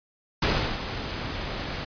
pink noise with ADSR envelope, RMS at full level -22 dBFS, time 0.42-1.85 s, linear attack 6 ms, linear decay 360 ms, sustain -10 dB, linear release 11 ms, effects resampled to 11025 Hz

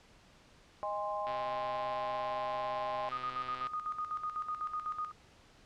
sine chord, Ab major, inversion second, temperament equal with one note detuned, 622.3 / 817.3 / 1046.5 Hz, Eb5 / Ab5 / C6, 0 / -28 / 0 cents, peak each -38 dBFS, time 0.83-3.09 s, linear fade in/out 0 ms
click train, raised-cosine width 0.3 ms, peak -29 dBFS, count 308, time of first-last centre 1.27-3.668 s, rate 128 Hz
sine tone with tremolo, 1236 Hz, D#6, 12 cents flat, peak -33 dBFS, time 3.11-5.12 s, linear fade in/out 20 ms, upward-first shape square, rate 8 Hz, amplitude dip 65%
effects pink hiss -61 dBFS RMS until 5.65 s + low-pass 6000 Hz 12 dB/octave

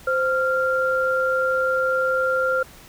sine tone pair together, 520 / 1388.2 Hz, C5 / F6, -11 / -11 cents, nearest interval octave + perfect fourth, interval 1700 cents, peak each -21 dBFS, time 0.07-2.63 s, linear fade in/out 5 ms, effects pink hiss -46 dBFS RMS until 2.88 s

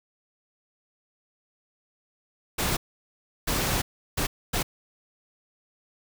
pink noise bursts at uneven times, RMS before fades -26 dBFS, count 4, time 2.58-2.77 / 3.47-3.82 / 4.17-4.27 / 4.53-4.63 s, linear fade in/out 10 ms, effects none

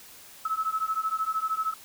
sine beating tone pair, 1293 / 1306 Hz, E6 / E6, -34 / -17 cents, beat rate 13 Hz, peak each -29 dBFS, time 0.45-1.74 s, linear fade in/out 5 ms, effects white hiss -49 dBFS RMS until 1.84 s

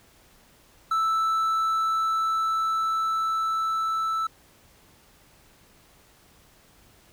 triangle tone with level ramp, 1318.5 Hz, E6, in tune, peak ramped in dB -19 to -22 dBFS, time 0.91-4.27 s, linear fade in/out 5 ms, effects pink hiss -57 dBFS RMS until 7.12 s

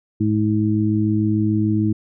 harmonic tone, 106.8 Hz, G#2, 49 cents sharp, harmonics 1 / 2 / 3, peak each -20 / -20 / -20 dBFS, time 0.2-1.93 s, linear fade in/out 10 ms, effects none

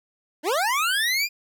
25% pulse linear sweep, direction up, 275.1 to 2466 Hz, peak -17 dBFS, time 0.43-1.29 s, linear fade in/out 50 ms, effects none

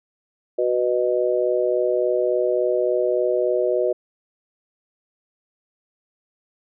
sine chord, B major, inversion second, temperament just, 370.4 / 493.9 / 617.4 Hz, F#4 / B4 / D#5, +2 / 0 / -14 cents, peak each -22 dBFS, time 0.58-3.93 s, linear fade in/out 10 ms, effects none

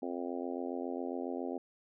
harmonic tone, 87.31 Hz, F2, in tune, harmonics 3 / 4 / 5 / 6 / 7 / 8 / 9, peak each -39 / -41 / -43 / -45 / -46 / -47 / -48 dBFS, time 0.02-1.58 s, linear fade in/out 5 ms, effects none

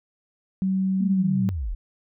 sine tone, 190 Hz, F#3, 46 cents sharp, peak -20 dBFS, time 0.62-1.49 s, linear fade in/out 0 ms
sine linear sweep, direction down, 233.1 to 31.82 Hz, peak -25 dBFS, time 1-1.75 s, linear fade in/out 10 ms
effects none

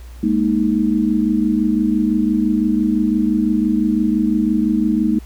sine chord, Ab suspended second, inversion none, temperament just, 207.7 / 233.6 / 311.5 Hz, Ab3 / Bb3 / Eb4, 0 / +4 / +2 cents, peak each -18 dBFS, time 0.23-5.19 s, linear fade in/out 5 ms, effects added 60 Hz sine -33 dBFS peak until 5.25 s + pink hiss -48 dBFS RMS until 5.25 s

